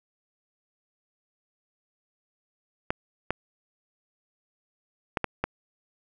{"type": "clicks", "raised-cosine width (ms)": 0.5, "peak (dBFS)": -10, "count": 5, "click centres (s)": [2.905, 3.306, 5.172, 5.243, 5.44], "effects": []}